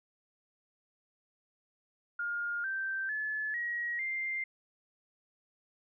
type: tone with pitch steps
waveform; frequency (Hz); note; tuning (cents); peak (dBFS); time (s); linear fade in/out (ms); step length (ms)
sine; 1416 / 1562.1 / 1723.3 / 1901.1 / 2097; F6 / G6 / A6 / A#6 / C7; +23 / -7 / -36 / +34 / +3; -32; 2.19-4.44; 5; 450
effects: none